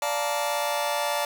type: chord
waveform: sawtooth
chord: Bb major seventh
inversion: first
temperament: just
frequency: 582.7 / 699.2 / 874.1 / 932.3 Hz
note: D5 / F5 / A5 / Bb5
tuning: -14 / +2 / -12 / 0 cents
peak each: -24 / -28 / -25 / -30 dBFS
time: 0.02-1.25 s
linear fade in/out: 2 ms
effects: none